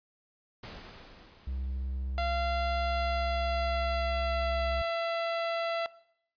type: noise with exponential decay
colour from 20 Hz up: pink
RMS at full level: -43 dBFS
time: 0.63-2.8 s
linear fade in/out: 5 ms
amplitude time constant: 470 ms
type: tone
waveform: triangle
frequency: 65.41 Hz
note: C2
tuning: in tune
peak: -30 dBFS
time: 1.47-4.82 s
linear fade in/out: 5 ms
type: tone with pitch glide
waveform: sawtooth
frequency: 687 to 670.9 Hz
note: F5 to E5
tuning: -29 to +30 cents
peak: -26 dBFS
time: 2.18-5.86 s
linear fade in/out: 0 ms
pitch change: -41 cents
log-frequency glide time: 2.81-4.65 s
effects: noise-tail reverb RT60 0.7 s tail -19 dB re dry + resampled to 11025 Hz